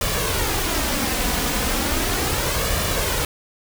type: noise with flanger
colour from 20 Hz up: pink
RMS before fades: -22 dBFS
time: 0.01-3.25 s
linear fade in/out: 2 ms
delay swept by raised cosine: 1.7 to 4.1 ms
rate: 0.36 Hz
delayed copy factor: +0.5
effects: none